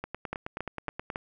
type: two click trains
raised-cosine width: 0.5 ms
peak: -17 / -19 dBFS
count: 4 / 11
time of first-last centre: 0.33-1.159 / 0.04-1.102 s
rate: 3.62 / 9.42 Hz
effects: none